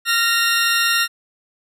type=tone pair together; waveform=20% pulse; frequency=1385 / 1853.6 Hz; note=F6 / A#6; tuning=-15 / -10 cents; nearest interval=perfect fourth; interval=505 cents; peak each=-13 dBFS; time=0.05-1.08 s; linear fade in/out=50 ms; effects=resampled to 32000 Hz